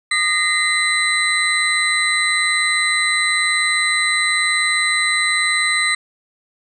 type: tone cluster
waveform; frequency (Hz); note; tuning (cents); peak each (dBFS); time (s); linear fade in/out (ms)
sine; 1224 / 1873 / 2054 / 3993 / 8270; D#6 / A#6 / C7 / B7 / C9; -29 / +8 / -33 / +18 / -21; -25 / -22 / -18 / -21 / -25; 0.11-5.95; 5
effects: none